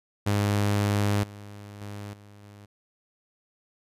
sawtooth tone with level steps, 102.4 Hz, G#2, 24 cents flat, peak -18 / -37 / -32 / -44 / -42 dBFS, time 0.26-2.66 s, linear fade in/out 10 ms, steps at 1.23 / 1.81 / 2.13 / 2.43 s, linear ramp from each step 5 ms, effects resampled to 32000 Hz

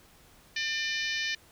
harmonic tone with a mistuned harmonic, 598 Hz, D5, 31 cents sharp, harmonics 3 / 4 / 5 / 6 / 7 / 8 / 9 / 10, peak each -33 / -35 / -37 / -39 / -40 / -41 / -42 / -43 dBFS, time 0.56-1.35 s, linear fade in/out 5 ms, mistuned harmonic 6, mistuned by +28 cents, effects pink hiss -58 dBFS RMS until 1.51 s

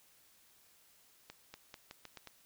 accelerating click train, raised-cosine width 0.2 ms, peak -30 dBFS, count 7, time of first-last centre 1.3-2.273 s, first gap 240 ms, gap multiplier 0.84, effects white hiss -66 dBFS RMS until 2.45 s

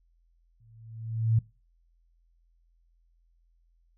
sine tone with exponential growth, 112.7 Hz, A2, 42 cents sharp, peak -18 dBFS, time 0.6-1.39 s, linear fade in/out 5 ms, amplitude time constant 170 ms, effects noise-tail reverb RT60 0.3 s tail -21 dB re dry + added 42 Hz sine -63 dBFS peak until 3.97 s

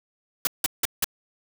white noise bursts, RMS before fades -22 dBFS, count 4, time 0.45-1.044 s, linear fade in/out 2 ms, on 21 ms, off 170 ms, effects none

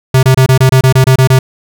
square tone bursts, 130.81 Hz, C3, in tune, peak -4 dBFS, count 11, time 0.14-1.39 s, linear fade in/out 5 ms, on 90 ms, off 26 ms, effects none

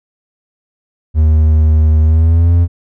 triangle tone with pitch glide, 77.8 to 85.83 Hz, D#2 to F2, 0 to -30 cents, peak -4 dBFS, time 1.14-2.68 s, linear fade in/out 50 ms, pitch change +170 cents, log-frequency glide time 2.02-2.53 s, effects none

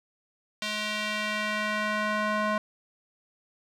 square tone with band-pass filter sweep, 212.1 Hz, G#3, 37 cents sharp, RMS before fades -29 dBFS, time 0.62-2.58 s, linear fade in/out 2 ms, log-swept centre 3400 to 1100 Hz, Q 1.2, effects none

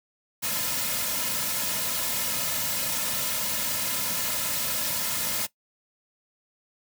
white noise with comb filter, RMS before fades -28 dBFS, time 0.42-5.47 s, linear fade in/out 20 ms, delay 2.6 ms, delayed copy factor -1, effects noise-tail reverb RT60 0.1 s tail -18 dB re dry

